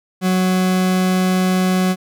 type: tone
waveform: 40% pulse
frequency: 185 Hz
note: F#3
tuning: in tune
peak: -13 dBFS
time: 0.21-1.96 s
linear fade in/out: 50 ms
effects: none